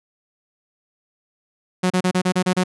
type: tone bursts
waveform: sawtooth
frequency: 183 Hz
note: F#3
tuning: 19 cents flat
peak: -12 dBFS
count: 8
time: 1.83-2.638 s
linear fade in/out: 10 ms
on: 73 ms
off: 32 ms
effects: resampled to 24000 Hz